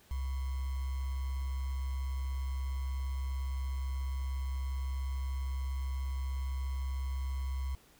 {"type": "tone with sample-and-hold", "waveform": "sine", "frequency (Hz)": 66.5, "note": "C2", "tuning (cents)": 29, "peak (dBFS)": -32, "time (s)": [0.11, 7.75], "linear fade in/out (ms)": 0, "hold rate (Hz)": 1050, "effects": ["pink hiss -62 dBFS RMS until 7.99 s"]}